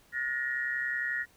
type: tone cluster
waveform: sine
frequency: 1440 / 1752 / 1883 Hz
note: F#6 / A6 / A#6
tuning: -47 / -8 / +17 cents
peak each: -37 / -36 / -31 dBFS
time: 0.12-1.26 s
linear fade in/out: 50 ms
effects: pink hiss -62 dBFS RMS until 1.36 s